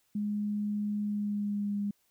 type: tone with pitch glide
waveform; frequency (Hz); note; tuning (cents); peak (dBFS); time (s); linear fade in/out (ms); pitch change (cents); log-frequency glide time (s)
sine; 207.7 to 203.3; G#3 to G#3; 0 to -37; -29; 0.15-1.91; 5; -37; 1.02-1.8
effects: white hiss -72 dBFS RMS until 2.1 s